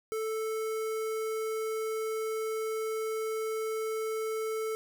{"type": "tone with notch filter", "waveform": "square", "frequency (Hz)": 440, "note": "A4", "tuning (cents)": 0, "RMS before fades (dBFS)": -33, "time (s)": [0.12, 4.75], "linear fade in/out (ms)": 0, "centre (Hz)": 3600, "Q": 1.2, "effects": []}